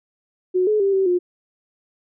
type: tone with pitch steps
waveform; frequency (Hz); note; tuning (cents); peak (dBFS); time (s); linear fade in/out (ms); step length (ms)
sine; 366.9 / 425.8 / 393.8 / 384.5 / 356.7; F#4 / G#4 / G4 / G4 / F4; -15 / +43 / +8 / -33 / +37; -15; 0.54-1.19; 20; 130
effects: none

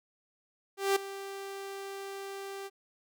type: tone with ADSR envelope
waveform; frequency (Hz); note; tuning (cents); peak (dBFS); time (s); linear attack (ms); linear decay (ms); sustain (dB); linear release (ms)
sawtooth; 392.9; G4; +4; -19; 0.77-2.7; 190; 7; -16; 38
effects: none

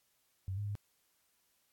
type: tone with pitch steps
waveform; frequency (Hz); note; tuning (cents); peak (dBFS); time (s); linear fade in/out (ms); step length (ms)
sine; 95.2 / 103 / 102.3; F#2 / G#2 / G#2; +50 / -14 / -26; -35; 0.48-0.753; 0; 91
effects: white hiss -75 dBFS RMS until 1.72 s + AAC 64 kbps

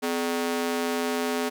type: ring-modulated tone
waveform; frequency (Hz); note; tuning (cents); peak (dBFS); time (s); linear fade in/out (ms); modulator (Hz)
sawtooth; 339.7; F4; -48; -18; 0.02-1.5; 20; 86.3
effects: none

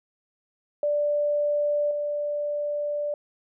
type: tone with level steps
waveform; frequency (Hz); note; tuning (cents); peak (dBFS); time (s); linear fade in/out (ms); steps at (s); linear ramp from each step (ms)
sine; 587.3; D5; 0; -21 / -25; 0.83-3.14; 2; 1.91; 2
effects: none

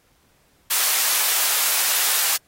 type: high-pass noise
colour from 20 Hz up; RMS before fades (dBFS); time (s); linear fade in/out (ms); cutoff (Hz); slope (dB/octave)
white; -20; 0.7-2.37; 10; 780; 12
effects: pink hiss -61 dBFS RMS until 2.47 s + AAC 48 kbps

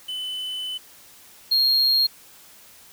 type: tone pair in turn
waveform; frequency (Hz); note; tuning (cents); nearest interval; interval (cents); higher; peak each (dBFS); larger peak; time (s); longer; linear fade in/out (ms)
triangle; 3016 / 4245; F#7 / C8; +32 / +24; tritone; 592; second; -26 / -15; second; 0.08-0.78 / 1.51-2.07; first; 10
effects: white hiss -49 dBFS RMS until 2.92 s

